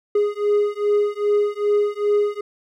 triangle beating tone pair, 412.4 / 414.9 Hz, G#4 / G#4, -12 / -2 cents, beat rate 2.5 Hz, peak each -18 dBFS, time 0.15-2.41 s, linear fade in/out 5 ms, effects none

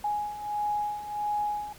sine beating tone pair, 832 / 833.5 Hz, G#5 / G#5, +3 / +6 cents, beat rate 1.5 Hz, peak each -34 / -29 dBFS, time 0.04-1.73 s, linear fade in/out 5 ms, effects pink hiss -51 dBFS RMS until 1.78 s

